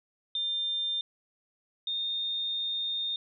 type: tone pair in turn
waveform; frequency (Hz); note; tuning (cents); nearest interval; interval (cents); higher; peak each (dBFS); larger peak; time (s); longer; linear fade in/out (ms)
sine; 3600 / 3654; A7 / A#7; +39 / -35; unison; 26; second; -28 / -29; first; 0.35-1.01 / 1.87-3.16; second; 2
effects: none